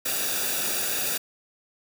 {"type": "noise with comb filter", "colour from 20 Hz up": "white", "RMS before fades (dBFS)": -27, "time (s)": [0.05, 1.18], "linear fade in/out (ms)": 10, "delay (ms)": 0.95, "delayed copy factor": -0.65, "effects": []}